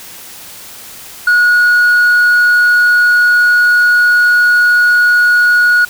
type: tone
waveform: sine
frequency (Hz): 1453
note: F#6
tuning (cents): -32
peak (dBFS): -3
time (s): 1.27-5.85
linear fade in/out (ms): 5
effects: tanh soft clip ceiling -5 dBFS + white hiss -32 dBFS RMS until 5.89 s